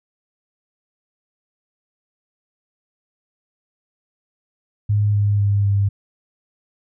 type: tone with pitch steps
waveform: sine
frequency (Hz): 103.83 / 102.52 / 101.22 / 99.95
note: G#2 / G#2 / G#2 / G2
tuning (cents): 0 / -22 / -44 / +34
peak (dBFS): -14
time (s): 4.89-5.89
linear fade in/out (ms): 10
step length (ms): 250
effects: none